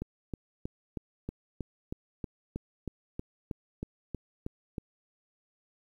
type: click train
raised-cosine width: 3 ms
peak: -22 dBFS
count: 16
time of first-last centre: 0.02-4.782 s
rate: 3.15 Hz
effects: 10-bit